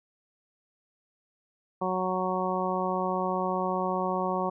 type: harmonic tone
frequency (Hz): 185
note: F#3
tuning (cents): 0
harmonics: 1 / 2 / 3 / 4 / 5 / 6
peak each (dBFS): -33 / -33 / -33 / -33 / -33 / -33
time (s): 1.81-4.5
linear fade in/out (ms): 10
effects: none